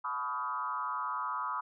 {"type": "tone with frequency modulation", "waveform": "sine", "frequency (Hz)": 1129, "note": "C#6", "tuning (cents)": 31, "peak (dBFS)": -32, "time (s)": [0.04, 1.61], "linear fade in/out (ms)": 10, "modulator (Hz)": 131, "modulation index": 1.6, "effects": []}